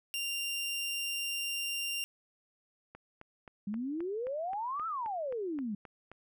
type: tone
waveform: sawtooth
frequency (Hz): 2784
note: F7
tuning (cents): -6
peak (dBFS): -30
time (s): 0.14-2.04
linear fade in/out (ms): 0
type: click train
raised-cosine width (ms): 0.5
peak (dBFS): -33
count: 13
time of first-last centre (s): 2.95-6.116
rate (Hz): 3.79
type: exponential two-way sweep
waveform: sine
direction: up then down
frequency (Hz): 196 to 1353 to 196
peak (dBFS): -33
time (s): 3.67-5.75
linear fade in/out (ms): 5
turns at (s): 4.87
effects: none